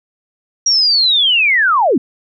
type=linear sweep; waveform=sine; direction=down; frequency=5710 to 207.7 Hz; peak=-9 dBFS; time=0.66-1.98 s; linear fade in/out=5 ms; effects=none